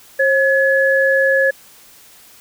sine tone pair together, 537.5 / 1700 Hz, C5 / G#6, +47 / +40 cents, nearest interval octave + minor sixth, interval 1993 cents, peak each -14 dBFS, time 0.19-1.51 s, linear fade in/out 10 ms, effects white hiss -45 dBFS RMS until 2.4 s

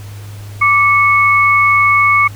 sine tone pair together, 1166 / 2201 Hz, D6 / C#7, -13 / -13 cents, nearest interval major seventh, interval 1100 cents, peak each -10 dBFS, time 0.61-2.28 s, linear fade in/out 10 ms, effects added 102 Hz sine -27 dBFS peak until 2.35 s + pink hiss -39 dBFS RMS until 2.35 s

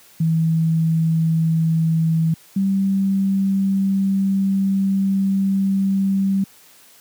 sine tone pair in turn, 162.3 / 194.46 Hz, E3 / G3, -27 / -14 cents, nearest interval minor third, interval 313 cents, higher second, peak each -14 / -15 dBFS, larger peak first, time 0.2-2.34 / 2.56-6.44 s, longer second, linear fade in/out 5 ms, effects white hiss -49 dBFS RMS until 7 s + high-pass 100 Hz 12 dB/octave

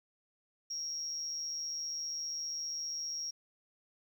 sine tone with amplitude modulation, 5600 Hz, F8, 4 cents sharp, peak -32 dBFS, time 0.7-3.31 s, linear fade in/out 10 ms, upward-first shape sine, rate 155 Hz, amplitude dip 65%, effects tanh soft clip ceiling -30 dBFS + 11-bit

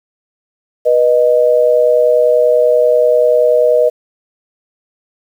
sine tone pair together, 487.4 / 617.7 Hz, B4 / D#5, -23 / -13 cents, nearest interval major third, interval 410 cents, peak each -10 dBFS, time 0.85-3.9 s, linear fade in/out 20 ms, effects 7-bit

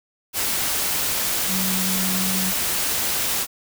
sine tone in noise, 187.8 Hz, F#3, 26 cents sharp, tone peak -25 dBFS, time 1.47-2.54 s, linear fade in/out 50 ms, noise white, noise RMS -23 dBFS, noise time 0.33-3.47 s, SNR -5 dB, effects none

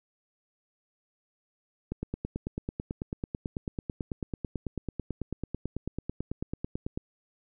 click train, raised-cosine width 3 ms, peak -19 dBFS, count 47, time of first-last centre 1.92-6.975 s, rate 9.1 Hz, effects none

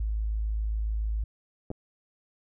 sine tone, 53.6 Hz, A1, 45 cents flat, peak -26 dBFS, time 0-1.24 s, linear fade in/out 5 ms
clicks, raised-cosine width 2 ms, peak -23 dBFS, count 2, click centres 1.704 / 1.714 s
effects none

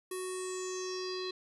square tone with low-pass filter sweep, 370 Hz, F#4, in tune, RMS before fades -38 dBFS, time 0.11-1.31 s, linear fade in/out 5 ms, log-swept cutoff 11000 to 4100 Hz, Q 7.3, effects none

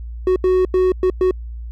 triangle tone bursts at uneven times, 370 Hz, F#4, in tune, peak -10 dBFS, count 5, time 0.27-0.36 / 0.44-0.65 / 0.74-0.92 / 1.03-1.1 / 1.21-1.31 s, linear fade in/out 2 ms, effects added 58 Hz sine -27 dBFS peak until 1.71 s

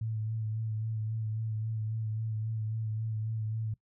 sine tone with vibrato, 110 Hz, A2, in tune, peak -31 dBFS, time 0.01-3.74 s, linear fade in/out 5 ms, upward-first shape sine, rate 3.7 Hz, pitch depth 29 cents each way, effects noise-tail reverb RT60 0.1 s tail -21 dB re dry

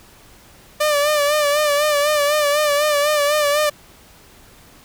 sawtooth tone with vibrato, 590 Hz, D5, 8 cents sharp, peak -11 dBFS, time 0.8-3.7 s, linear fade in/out 10 ms, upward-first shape sine, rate 4 Hz, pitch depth 54 cents each way, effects pink hiss -47 dBFS RMS until 4.84 s

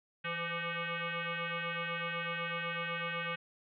sine tone with frequency modulation, 514 Hz, C5, 31 cents flat, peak -34 dBFS, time 0.24-3.36 s, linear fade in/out 10 ms, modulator 340 Hz, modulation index 7.1, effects none

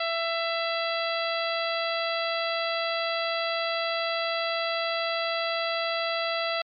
harmonic tone, 667 Hz, E5, 20 cents sharp, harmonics 1 / 2 / 3 / 4 / 5 / 6 / 7, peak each -29 / -32 / -34 / -35 / -36 / -37 / -37 dBFS, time 0-6.62 s, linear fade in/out 5 ms, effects MP3 64 kbps

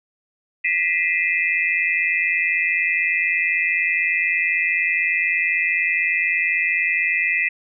sine tone cluster, 1944 / 2044 / 2440 / 2609 Hz, B6 / C7 / D#7 / E7, -28 / -41 / -34 / -18 cents, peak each -23 dBFS, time 0.64-7.49 s, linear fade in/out 10 ms, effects none

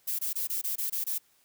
violet noise bursts, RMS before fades -31 dBFS, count 8, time 0.07-1.184 s, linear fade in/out 10 ms, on 120 ms, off 22 ms, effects white hiss -66 dBFS RMS until 1.44 s + high-pass 60 Hz 12 dB/octave

